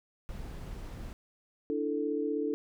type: noise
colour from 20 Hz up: brown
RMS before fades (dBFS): -41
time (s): 0.29-1.13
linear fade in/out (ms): 0
type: chord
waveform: sine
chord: D suspended second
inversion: none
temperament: equal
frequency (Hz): 293.7 / 329.6 / 440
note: D4 / E4 / A4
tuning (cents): 0 / 0 / 0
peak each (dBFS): -33 / -36 / -32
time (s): 1.7-2.54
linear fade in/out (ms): 0
effects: none